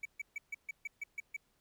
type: tone bursts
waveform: triangle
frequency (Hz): 2286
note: D7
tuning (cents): -47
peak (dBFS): -35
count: 9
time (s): 0.03-1.366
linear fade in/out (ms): 5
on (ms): 24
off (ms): 140
effects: pink hiss -75 dBFS RMS until 1.6 s